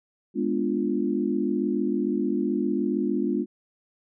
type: chord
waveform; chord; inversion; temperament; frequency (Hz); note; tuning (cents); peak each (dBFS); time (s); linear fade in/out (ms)
sine; G# diminished seventh; none; equal; 207.7 / 246.9 / 293.7 / 349.2; G#3 / B3 / D4 / F4; 0 / 0 / 0 / 0; -28; 0.34-3.46; 50
effects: none